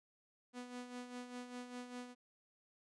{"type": "tone with tremolo", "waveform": "sawtooth", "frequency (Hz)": 246.9, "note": "B3", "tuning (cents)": 0, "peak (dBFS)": -40, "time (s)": [0.53, 2.15], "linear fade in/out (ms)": 50, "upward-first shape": "sine", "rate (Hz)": 5, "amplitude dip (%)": 60, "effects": ["resampled to 22050 Hz"]}